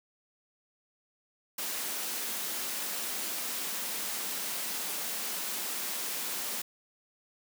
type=high-pass noise; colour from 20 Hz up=white; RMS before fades=-35 dBFS; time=1.58-6.62 s; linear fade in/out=5 ms; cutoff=170 Hz; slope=96 dB/octave; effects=none